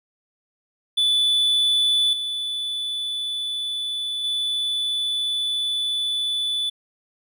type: tone with level steps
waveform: triangle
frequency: 3477 Hz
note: A7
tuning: 21 cents flat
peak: -15 / -23 / -20 dBFS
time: 0.97-6.7 s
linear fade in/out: 10 ms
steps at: 2.13 / 4.24 s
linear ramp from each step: 2 ms
effects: none